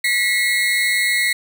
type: tone pair together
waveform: 35% pulse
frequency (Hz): 1950.3 / 2153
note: B6 / C7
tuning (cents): -22 / +49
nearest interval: major second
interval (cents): 171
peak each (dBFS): -17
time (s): 0.04-1.33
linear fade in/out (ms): 5
effects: none